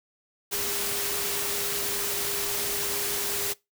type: tone in noise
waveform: sine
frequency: 405.5 Hz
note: G#4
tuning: 41 cents flat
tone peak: -38 dBFS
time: 0.51-3.54 s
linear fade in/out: 20 ms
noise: white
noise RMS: -29 dBFS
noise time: 0.51-3.54 s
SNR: -12 dB
effects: noise-tail reverb RT60 0.2 s tail -22 dB re dry